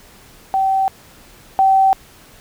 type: tone pair in turn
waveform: sine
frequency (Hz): 771 / 771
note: G5 / G5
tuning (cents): -29 / -29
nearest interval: unison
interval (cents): 0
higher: neither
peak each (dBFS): -13 / -9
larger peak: second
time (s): 0.54-0.88 / 1.59-1.93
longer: neither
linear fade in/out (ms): 0
effects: pink hiss -45 dBFS RMS until 2.4 s